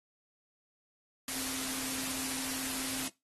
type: tone in noise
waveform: sine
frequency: 263 Hz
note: C4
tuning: 9 cents sharp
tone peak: -43 dBFS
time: 1.28-3.08 s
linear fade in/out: 2 ms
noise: white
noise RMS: -36 dBFS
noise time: 1.28-3.08 s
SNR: -10 dB
effects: noise-tail reverb RT60 0.2 s tail -19 dB re dry + AAC 32 kbps